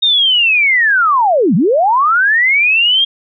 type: linear two-way sweep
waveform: sine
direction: down then up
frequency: 3729 to 150 to 3262 Hz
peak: -8 dBFS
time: 0.02-3.05 s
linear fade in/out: 10 ms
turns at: 1.55 s
effects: none